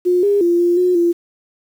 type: tone with pitch steps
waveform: sine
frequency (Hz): 358.3 / 405.4 / 345.2 / 348.3 / 361.4 / 343.4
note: F4 / G#4 / F4 / F4 / F#4 / F4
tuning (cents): +44 / -42 / -20 / -5 / -41 / -29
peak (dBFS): -11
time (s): 0.05-1.13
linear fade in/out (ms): 20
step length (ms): 180
effects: 7-bit